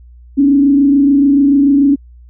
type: tone with frequency modulation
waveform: sine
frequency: 280 Hz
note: C#4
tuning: 18 cents sharp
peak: -6 dBFS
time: 0.37-1.96 s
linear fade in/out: 20 ms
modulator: 26.9 Hz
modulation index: 0.53
effects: added 60 Hz sine -36 dBFS peak until 2.29 s